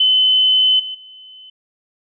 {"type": "tone with level steps", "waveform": "sine", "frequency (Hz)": 3037, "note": "F#7", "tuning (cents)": 44, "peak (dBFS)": [-10, -24, -37], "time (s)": [0, 1.5], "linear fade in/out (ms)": 5, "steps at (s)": [0.79, 0.94], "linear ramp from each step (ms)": 10, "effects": []}